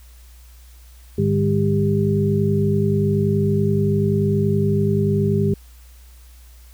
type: tone cluster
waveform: sine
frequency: 103.4 / 152.7 / 204.4 / 397.1 Hz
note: G#2 / D#3 / G#3 / G4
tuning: -7 / -32 / -27 / +22 cents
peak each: -21 dBFS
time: 1.18-5.54 s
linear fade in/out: 5 ms
effects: added 60 Hz sine -42 dBFS peak until 6.73 s + white hiss -53 dBFS RMS until 6.73 s